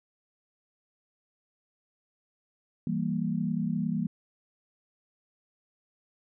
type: chord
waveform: sine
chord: E diminished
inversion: none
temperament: equal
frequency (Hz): 164.81 / 196 / 233.1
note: E3 / G3 / Bb3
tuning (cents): 0 / 0 / 0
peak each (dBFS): -31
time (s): 2.87-4.07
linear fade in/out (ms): 2
effects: none